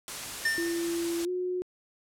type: noise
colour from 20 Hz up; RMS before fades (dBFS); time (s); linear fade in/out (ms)
white; -37; 0.08-1.25; 0
type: tone with exponential decay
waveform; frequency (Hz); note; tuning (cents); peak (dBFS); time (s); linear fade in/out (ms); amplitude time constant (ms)
square; 1801; A6; +40; -23; 0.45-1.01; 5; 120
type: tone with pitch glide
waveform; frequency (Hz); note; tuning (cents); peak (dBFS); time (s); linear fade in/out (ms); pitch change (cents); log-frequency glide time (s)
sine; 338.9 to 363.2; E4 to F#4; +48 to -32; -28; 0.58-1.62; 0; +120; 1.24-1.29
effects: low-pass 11000 Hz 12 dB/octave